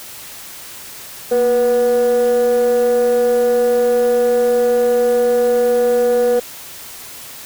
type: tone with frequency modulation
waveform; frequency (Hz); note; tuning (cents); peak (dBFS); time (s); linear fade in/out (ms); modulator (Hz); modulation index
sine; 486.7; B4; -25; -9; 1.31-6.4; 10; 252; 0.38
effects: tanh soft clip ceiling -10 dBFS + white hiss -34 dBFS RMS until 7.45 s